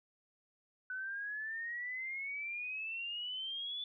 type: exponential sweep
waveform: sine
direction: up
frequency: 1494 to 3489 Hz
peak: -38 dBFS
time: 0.9-3.84 s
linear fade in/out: 2 ms
effects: none